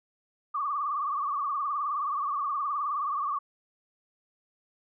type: tone with vibrato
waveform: sine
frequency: 1157 Hz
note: D6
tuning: 26 cents flat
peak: -27 dBFS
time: 0.54-3.39 s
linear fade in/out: 10 ms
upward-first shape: triangle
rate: 19 Hz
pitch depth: 120 cents each way
effects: none